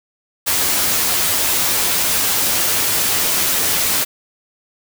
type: noise with comb filter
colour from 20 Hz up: white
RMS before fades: -17 dBFS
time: 0.46-4.05 s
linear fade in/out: 20 ms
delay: 11 ms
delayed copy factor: +0.5
effects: none